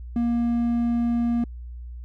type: tone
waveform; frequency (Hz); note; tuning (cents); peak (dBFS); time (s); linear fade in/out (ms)
triangle; 236.2; A#3; +23; -18; 0.16-1.44; 2
effects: added 60 Hz sine -34 dBFS peak until 2.04 s